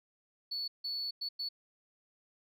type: tone bursts at uneven times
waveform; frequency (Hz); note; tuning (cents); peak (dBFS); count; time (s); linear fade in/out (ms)
sine; 4435; C#8; 0; -33; 4; 0.51-0.68 / 0.84-1.11 / 1.21-1.29 / 1.39-1.49; 10
effects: tanh soft clip ceiling -31 dBFS